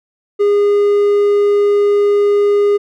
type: tone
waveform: triangle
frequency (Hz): 408.9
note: G#4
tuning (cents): -27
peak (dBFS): -7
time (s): 0.39-2.78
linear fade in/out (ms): 20
effects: none